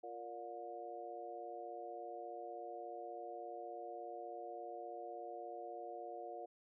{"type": "harmonic tone with a mistuned harmonic", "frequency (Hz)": 116.54, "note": "A#2", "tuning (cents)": 0, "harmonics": [3, 4, 5, 6], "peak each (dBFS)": [-53, -51, -52, -48], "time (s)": [0.03, 6.46], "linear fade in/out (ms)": 10, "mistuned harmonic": 6, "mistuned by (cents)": 45, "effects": []}